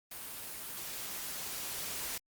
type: noise with level ramp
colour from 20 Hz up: white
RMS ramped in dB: -44 to -38 dBFS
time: 0.11-2.18 s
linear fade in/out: 5 ms
effects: Opus 32 kbps